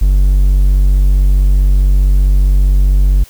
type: tone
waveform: triangle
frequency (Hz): 47.67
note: G1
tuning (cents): -48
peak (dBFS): -4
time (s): 0.01-3.24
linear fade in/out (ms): 10
effects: white hiss -41 dBFS RMS until 3.29 s